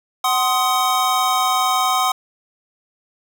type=chord; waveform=square; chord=C diminished; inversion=second; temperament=just; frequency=753.5 / 1046.5 / 1255.8 Hz; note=Gb5 / C6 / Eb6; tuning=+31 / 0 / +16 cents; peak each=-21 dBFS; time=0.24-2.12 s; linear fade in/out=5 ms; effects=none